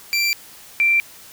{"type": "tone pair in turn", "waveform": ["25% pulse", "sine"], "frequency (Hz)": [2354, 2354], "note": ["D7", "D7"], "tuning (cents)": [3, 3], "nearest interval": "unison", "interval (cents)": 0, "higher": "neither", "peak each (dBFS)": -13, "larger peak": "neither", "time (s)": [[0.13, 0.33], [0.8, 1]], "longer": "neither", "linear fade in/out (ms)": 0, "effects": ["white hiss -43 dBFS RMS until 1.32 s"]}